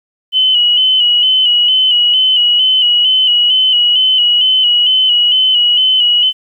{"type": "tone with vibrato", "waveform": "sine", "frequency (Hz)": 2980, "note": "F#7", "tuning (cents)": 12, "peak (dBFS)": -7, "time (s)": [0.32, 6.33], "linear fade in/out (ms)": 50, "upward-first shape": "square", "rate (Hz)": 2.2, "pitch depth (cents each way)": 38, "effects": ["8-bit"]}